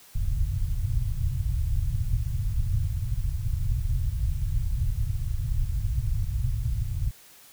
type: low-pass noise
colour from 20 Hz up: pink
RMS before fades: -26 dBFS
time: 0.15-7.11 s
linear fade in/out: 10 ms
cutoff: 130 Hz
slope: 48 dB/octave
effects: white hiss -52 dBFS RMS until 7.52 s